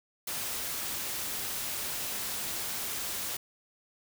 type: noise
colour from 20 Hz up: white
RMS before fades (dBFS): -35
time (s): 0.27-3.37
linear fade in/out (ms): 5
effects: none